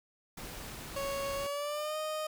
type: noise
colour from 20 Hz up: pink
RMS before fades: -44 dBFS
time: 0.37-1.47 s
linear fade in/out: 5 ms
type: tone with pitch glide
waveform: 30% pulse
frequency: 554.4 to 618.7 Hz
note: C#5 to D#5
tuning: 0 to -10 cents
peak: -31 dBFS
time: 0.96-2.27 s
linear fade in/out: 5 ms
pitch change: +190 cents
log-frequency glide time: 1.36-1.97 s
effects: none